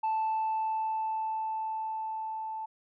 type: tone with level ramp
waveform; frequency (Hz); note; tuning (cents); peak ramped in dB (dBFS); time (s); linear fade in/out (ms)
sine; 879; A5; -2; -24 to -34; 0.03-2.66; 10
effects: tanh soft clip ceiling -25 dBFS